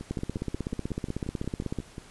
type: two click trains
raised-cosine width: 3 ms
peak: -17 / -24 dBFS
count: 28 / 12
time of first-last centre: 0.11-1.787 / 0.01-1.981 s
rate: 16.1 / 5.58 Hz
effects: pink hiss -52 dBFS RMS until 2.1 s + resampled to 24000 Hz